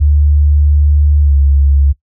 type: tone with pitch glide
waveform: sine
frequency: 73.42 to 70.06 Hz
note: D2 to C#2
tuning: 0 to +19 cents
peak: -6 dBFS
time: 0-1.93 s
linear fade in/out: 20 ms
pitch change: -81 cents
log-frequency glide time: 1.22-1.34 s
effects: noise-tail reverb RT60 0.1 s tail -19 dB re dry